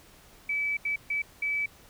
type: tone bursts at uneven times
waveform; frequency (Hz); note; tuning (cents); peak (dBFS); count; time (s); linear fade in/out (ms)
sine; 2299; D7; -37; -26; 4; 0.49-0.77 / 0.85-0.96 / 1.1-1.22 / 1.42-1.66; 5
effects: pink hiss -55 dBFS RMS until 1.89 s